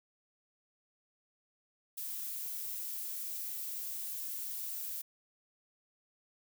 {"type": "noise", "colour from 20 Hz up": "violet", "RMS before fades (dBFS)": -40, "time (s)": [1.97, 5.02], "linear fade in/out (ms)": 10, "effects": []}